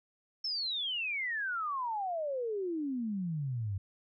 sine exponential sweep, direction down, 5410 to 93 Hz, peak -32 dBFS, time 0.44-3.78 s, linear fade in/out 5 ms, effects none

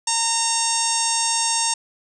harmonic tone, 918 Hz, A#5, 27 cents flat, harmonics 1 / 2 / 3 / 4 / 5 / 6 / 7 / 8 / 9 / 10, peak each -25 / -36 / -32 / -31 / -32 / -26 / -26 / -30 / -24 / -33 dBFS, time 0.07-1.74 s, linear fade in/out 5 ms, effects none

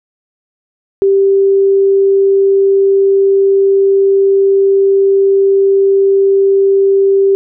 sine tone, 392 Hz, G4, in tune, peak -6 dBFS, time 1.02-7.35 s, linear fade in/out 0 ms, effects none

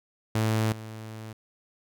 sawtooth tone with level steps, 110 Hz, A2, in tune, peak -19 / -34 dBFS, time 0.35-1.33 s, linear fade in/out 5 ms, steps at 0.72 s, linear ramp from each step 2 ms, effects none

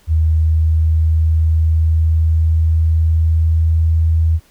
sine tone with pitch glide, 79.4 to 80.88 Hz, D#2 to E2, +36 to -32 cents, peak -10 dBFS, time 0.07-4.4 s, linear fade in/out 50 ms, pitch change +32 cents, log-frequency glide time 0.23-3.87 s, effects pink hiss -52 dBFS RMS until 4.5 s

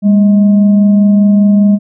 sine tone with frequency modulation, 202.5 Hz, G#3, 43 cents flat, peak -4 dBFS, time 0.02-1.79 s, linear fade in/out 50 ms, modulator 430 Hz, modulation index 0.25, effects none

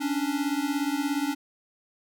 square beating tone pair, 277.2 / 294.2 Hz, C#4 / D4, 0 / +3 cents, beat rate 17 Hz, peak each -29 dBFS, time 0-1.35 s, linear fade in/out 20 ms, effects none

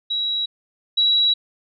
sine tone pair in turn, 3877 / 3894 Hz, B7 / B7, -33 / -25 cents, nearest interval unison, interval 8 cents, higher second, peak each -20 / -14 dBFS, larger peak second, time 0.1-0.46 / 0.97-1.34 s, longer second, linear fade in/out 10 ms, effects none

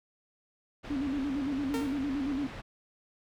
pink low-pass noise, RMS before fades -43 dBFS, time 0.83-2.62 s, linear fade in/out 20 ms, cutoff 3000 Hz, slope 12 dB/octave
sine tone with vibrato, 277.1 Hz, C#4, 1 cent flat, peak -29 dBFS, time 0.9-2.47 s, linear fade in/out 5 ms, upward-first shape square, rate 8.8 Hz, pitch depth 77 cents each way
sawtooth tone with exponential decay, 457 Hz, A#4, 34 cents flat, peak -27 dBFS, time 1.74-2.09 s, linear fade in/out 1 ms, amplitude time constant 75 ms
effects none

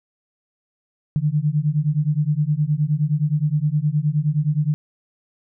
sine beating tone pair, 145.4 / 155 Hz, D3 / D#3, -17 / -6 cents, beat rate 9.6 Hz, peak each -20 dBFS, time 1.16-4.74 s, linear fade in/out 0 ms, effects none

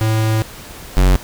square tone pair in turn, 110 / 46.25 Hz, A2 / F#1, 0 / 0 cents, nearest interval octave + minor third, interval 1500 cents, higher first, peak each -14 / -9 dBFS, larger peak second, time 0.01-0.42 / 0.97-1.16 s, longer first, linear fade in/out 0 ms, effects pink hiss -35 dBFS RMS until 1.23 s

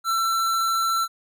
square tone, 1343 Hz, E6, 32 cents sharp, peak -21 dBFS, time 0.04-1.08 s, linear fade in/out 50 ms, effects none

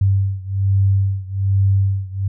sine beating tone pair, 97.2 / 98.4 Hz, G2 / G2, -14 / +7 cents, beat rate 1.2 Hz, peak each -16 / -18 dBFS, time 0.01-2.28 s, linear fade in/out 5 ms, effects none

